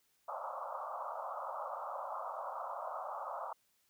white band-pass noise, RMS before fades -42 dBFS, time 0.28-3.53 s, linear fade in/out 5 ms, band 540 to 1300 Hz, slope 96 dB/octave, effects white hiss -75 dBFS RMS until 3.89 s

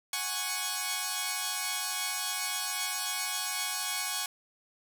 5% pulse chord, F# suspended second, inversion none, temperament equal, 740 / 830.6 / 1108.7 Hz, F#5 / G#5 / C#6, 0 / 0 / 0 cents, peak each -26 / -24 / -22 dBFS, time 0.13-4.26 s, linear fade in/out 2 ms, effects none

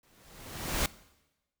pink noise with exponential growth, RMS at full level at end -27 dBFS, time 0.03-0.86 s, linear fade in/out 2 ms, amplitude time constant 180 ms, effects noise-tail reverb RT60 1.0 s tail -20 dB re dry

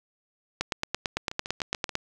two click trains, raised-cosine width 0.2 ms, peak -9 / -18 dBFS, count 13 / 6, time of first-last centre 0.61-1.954 / 1.17-1.893 s, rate 8.93 / 6.92 Hz, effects none

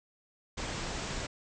pink low-pass noise, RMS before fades -37 dBFS, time 0.57-1.27 s, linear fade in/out 10 ms, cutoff 8100 Hz, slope 96 dB/octave, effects none

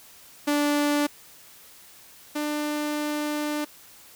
sawtooth tone pair in turn, 292.2 / 298 Hz, D4 / D4, -9 / +25 cents, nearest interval unison, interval 34 cents, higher second, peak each -17 / -22 dBFS, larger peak first, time 0.47-1.07 / 2.35-3.65 s, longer second, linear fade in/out 10 ms, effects white hiss -50 dBFS RMS until 4.15 s

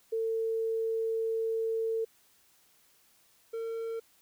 sine / triangle tone pair in turn, 450 / 455 Hz, A4 / A#4, +39 / -42 cents, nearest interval unison, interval 19 cents, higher second, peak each -28 / -31 dBFS, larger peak first, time 0.12-2.05 / 3.53-4 s, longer first, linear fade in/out 10 ms, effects white hiss -65 dBFS RMS until 4.21 s

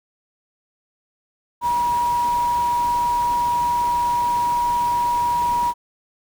sine tone in noise, 960 Hz, B5, 49 cents flat, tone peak -17 dBFS, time 1.61-5.74 s, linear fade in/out 50 ms, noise pink, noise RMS -35 dBFS, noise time 1.61-5.74 s, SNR +15 dB, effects none

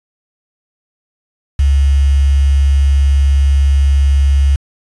sine tone with quantisation, 69.5 Hz, C#2, 5 cents sharp, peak -7 dBFS, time 1.59-4.56 s, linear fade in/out 5 ms, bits 5, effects resampled to 24000 Hz

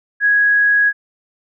sine tone, 1661.2 Hz, G#6, in tune, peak -10 dBFS, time 0.2-0.93 s, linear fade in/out 50 ms, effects none

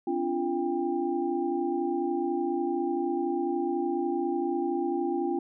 sine tone cluster, 260.4 / 290.7 / 344.5 / 796 Hz, C4 / D4 / F4 / G5, -8 / -18 / -24 / +26 cents, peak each -34 / -33 / -28 / -34 dBFS, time 0.07-5.39 s, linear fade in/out 5 ms, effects none

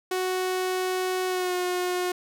sawtooth tone with pitch glide, 370 to 360.7 Hz, F#4 to F#4, 0 to -44 cents, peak -21 dBFS, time 0.11-2.12 s, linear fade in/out 5 ms, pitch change -44 cents, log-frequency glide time 1.27-1.55 s, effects none

